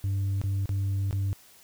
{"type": "tone with dropouts", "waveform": "sine", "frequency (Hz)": 98, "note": "G2", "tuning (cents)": 0, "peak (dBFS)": -22, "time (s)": [0.04, 1.33], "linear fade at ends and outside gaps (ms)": 0, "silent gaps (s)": [[0.415, 0.438], [0.657, 0.692], [1.11, 1.128]], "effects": ["tanh soft clip ceiling -24 dBFS", "white hiss -55 dBFS RMS until 1.63 s"]}